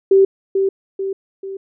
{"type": "tone with echo", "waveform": "sine", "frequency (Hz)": 388, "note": "G4", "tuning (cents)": -18, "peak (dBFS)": -7, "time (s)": [0.11, 0.25], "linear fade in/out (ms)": 5, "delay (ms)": 440, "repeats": 3, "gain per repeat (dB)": -6, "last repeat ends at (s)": 1.57, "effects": []}